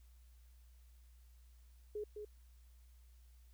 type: tone with echo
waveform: sine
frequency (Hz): 420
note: G#4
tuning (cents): +19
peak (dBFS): -39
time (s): 1.95-2.04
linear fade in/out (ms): 5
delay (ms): 210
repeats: 1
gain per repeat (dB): -5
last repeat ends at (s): 2.25
effects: added 60 Hz sine -59 dBFS peak until 3.53 s + white hiss -75 dBFS RMS until 3.53 s